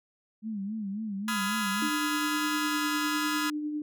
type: tone with vibrato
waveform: sine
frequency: 207.7 Hz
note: G#3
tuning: in tune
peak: -31 dBFS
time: 0.42-1.91 s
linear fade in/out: 50 ms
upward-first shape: sine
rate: 3.7 Hz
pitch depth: 120 cents each way
type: chord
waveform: sawtooth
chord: F half-diminished seventh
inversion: second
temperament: just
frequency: 1005.8 / 1257.2 / 1396.9 / 1676.3 Hz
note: Cb6 / Eb6 / F6 / Ab6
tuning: +31 / +18 / 0 / +16 cents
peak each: -31 dBFS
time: 1.28-3.5 s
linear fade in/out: 2 ms
type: tone with tremolo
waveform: sine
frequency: 299.8 Hz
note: D4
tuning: 36 cents sharp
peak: -28 dBFS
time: 1.82-3.82 s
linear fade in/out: 2 ms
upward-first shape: triangle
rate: 9.9 Hz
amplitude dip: 40%
effects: none